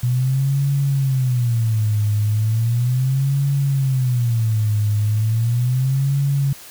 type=tone with vibrato; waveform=sine; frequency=121.2 Hz; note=B2; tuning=32 cents flat; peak=-15 dBFS; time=0.03-6.53 s; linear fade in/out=5 ms; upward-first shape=sine; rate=0.36 Hz; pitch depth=250 cents each way; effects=white hiss -40 dBFS RMS until 6.7 s